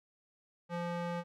square tone with band-pass filter, 172.8 Hz, F3, 18 cents flat, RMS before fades -37 dBFS, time 0.69-1.24 s, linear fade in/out 50 ms, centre 760 Hz, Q 0.61, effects none

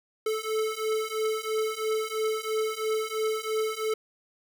square beating tone pair, 434.9 / 437.9 Hz, A4 / A4, -20 / -8 cents, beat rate 3 Hz, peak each -31 / -30 dBFS, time 0.26-3.94 s, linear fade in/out 5 ms, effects none

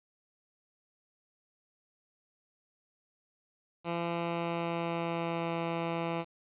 10% pulse tone with pitch glide, 170 to 167.47 Hz, F3 to E3, -46 to +28 cents, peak -23 dBFS, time 3.84-6.25 s, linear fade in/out 50 ms, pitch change -26 cents, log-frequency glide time 4.06-5.55 s, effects resampled to 8000 Hz + 10-bit

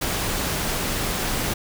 pink noise, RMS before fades -25 dBFS, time 0.01-1.54 s, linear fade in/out 10 ms, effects none

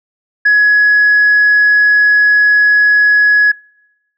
sine tone, 1681 Hz, G#6, 20 cents sharp, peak -4 dBFS, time 0.45-3.52 s, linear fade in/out 10 ms, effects noise-tail reverb RT60 0.9 s tail -26 dB re dry + tanh soft clip ceiling -3 dBFS

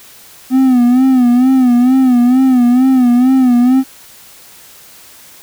triangle tone with vibrato, 252.3 Hz, B3, 37 cents sharp, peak -4 dBFS, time 0.5-3.84 s, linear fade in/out 50 ms, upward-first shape sine, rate 2.2 Hz, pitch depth 84 cents each way, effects white hiss -39 dBFS RMS until 5.42 s

